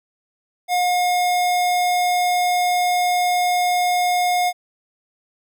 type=tone; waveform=square; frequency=717 Hz; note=F5; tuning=45 cents sharp; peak=-17 dBFS; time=0.68-4.53 s; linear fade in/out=50 ms; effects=none